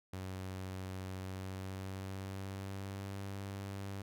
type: tone with pitch glide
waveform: sawtooth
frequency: 94 to 98.45 Hz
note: F#2 to G2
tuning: +28 to +8 cents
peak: -37 dBFS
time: 0.13-4.02 s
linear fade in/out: 5 ms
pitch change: +80 cents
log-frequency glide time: 1.16-3.19 s
effects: none